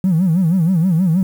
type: tone with vibrato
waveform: triangle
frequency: 174.61 Hz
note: F3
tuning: in tune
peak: -8 dBFS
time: 0.04-1.23 s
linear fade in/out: 2 ms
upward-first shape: sine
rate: 6.3 Hz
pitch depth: 180 cents each way
effects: tanh soft clip ceiling -8 dBFS + 7-bit